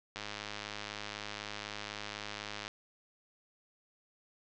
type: click train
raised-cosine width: 0.2 ms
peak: -22 dBFS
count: 263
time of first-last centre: 0.16-2.679 s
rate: 104 Hz
effects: low-pass 6000 Hz 12 dB/octave